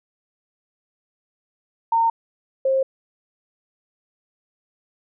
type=tone pair in turn; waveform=sine; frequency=915 / 532.5 Hz; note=A#5 / C5; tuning=-32 / +30 cents; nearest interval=major sixth; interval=938 cents; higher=first; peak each=-15 / -16 dBFS; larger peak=first; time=1.92-2.1 / 2.65-2.83 s; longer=neither; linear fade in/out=5 ms; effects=none